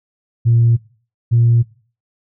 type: tone pair in turn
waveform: sine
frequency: 116.8 / 117.48 Hz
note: A#2 / A#2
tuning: +4 / +14 cents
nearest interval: unison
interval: 10 cents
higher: second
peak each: -8 / -8 dBFS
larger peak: neither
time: 0.45-0.77 / 1.31-1.63 s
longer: neither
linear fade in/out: 20 ms
effects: noise-tail reverb RT60 0.4 s tail -19 dB re dry + tanh soft clip ceiling -5 dBFS